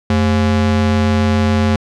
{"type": "ring-modulated tone", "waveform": "square", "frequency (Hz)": 154.7, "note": "D#3", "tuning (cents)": -10, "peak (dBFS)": -9, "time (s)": [0.1, 1.76], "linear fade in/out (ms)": 2, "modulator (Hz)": 65.4, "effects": ["low-pass 5000 Hz 12 dB/octave"]}